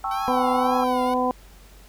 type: chord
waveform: sine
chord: A dominant seventh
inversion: third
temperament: equal with one note detuned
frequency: 784 / 880 / 1097.3 / 1318.5 Hz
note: G5 / A5 / C#6 / E6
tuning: 0 / 0 / -18 / 0 cents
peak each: -27 / -32 / -31 / -29 dBFS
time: 0.04-0.84 s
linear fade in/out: 2 ms
type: tone with vibrato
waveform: 10% pulse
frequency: 760 Hz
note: F#5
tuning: 46 cents sharp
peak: -27 dBFS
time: 0.11-1.14 s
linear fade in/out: 2 ms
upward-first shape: triangle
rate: 1.9 Hz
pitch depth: 170 cents each way
type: harmonic tone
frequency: 251.8 Hz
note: B3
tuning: 34 cents sharp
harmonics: 1 / 2 / 3 / 4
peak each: -25 / -25 / -25 / -25 dBFS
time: 0.28-1.31 s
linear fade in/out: 0 ms
effects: added 47 Hz sine -47 dBFS peak until 1.88 s + pink hiss -52 dBFS RMS until 1.88 s